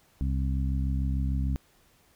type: harmonic tone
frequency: 66.7 Hz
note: C2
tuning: 34 cents sharp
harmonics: 1 / 2 / 3 / 4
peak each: -26 / -32 / -36 / -38 dBFS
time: 0.21-1.56 s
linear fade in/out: 0 ms
effects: pink hiss -63 dBFS RMS until 2.15 s